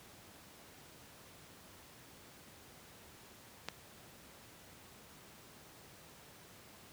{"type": "click", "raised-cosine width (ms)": 0.2, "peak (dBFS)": -20, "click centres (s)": 3.686, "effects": ["pink hiss -57 dBFS RMS until 6.92 s", "high-pass 80 Hz 12 dB/octave"]}